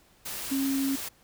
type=tone in noise; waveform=sine; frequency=272.1 Hz; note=C#4; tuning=32 cents flat; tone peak=-25 dBFS; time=0.51-0.96 s; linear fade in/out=10 ms; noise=white; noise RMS=-36 dBFS; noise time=0.25-1.09 s; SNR=+8 dB; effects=pink hiss -61 dBFS RMS until 1.23 s